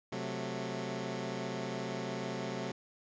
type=chord; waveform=15% pulse; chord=F# diminished; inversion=second; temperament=equal; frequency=130.81 / 185 / 220 Hz; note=C3 / F#3 / A3; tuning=0 / 0 / 0 cents; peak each=-34 dBFS; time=0.12-2.72 s; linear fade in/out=5 ms; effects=resampled to 16000 Hz